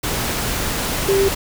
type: tone in noise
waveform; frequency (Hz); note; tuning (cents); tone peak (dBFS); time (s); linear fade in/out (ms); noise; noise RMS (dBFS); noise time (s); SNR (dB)
sine; 392; G4; 0; -13; 1.08-1.29; 10; pink; -22; 0.03-1.35; +6
effects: none